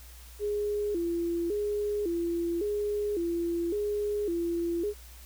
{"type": "tone with vibrato", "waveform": "sine", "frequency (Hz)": 375.8, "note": "F#4", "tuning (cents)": 27, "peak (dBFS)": -27, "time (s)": [0.39, 4.94], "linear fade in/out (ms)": 50, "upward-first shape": "square", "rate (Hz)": 0.9, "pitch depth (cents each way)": 170, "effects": ["added 60 Hz sine -47 dBFS peak until 5.25 s", "white hiss -53 dBFS RMS until 5.25 s"]}